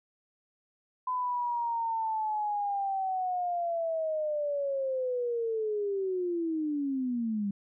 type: linear sweep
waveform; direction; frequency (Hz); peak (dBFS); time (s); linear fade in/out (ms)
sine; down; 1014 to 196; -28; 1.07-7.51; 5
effects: none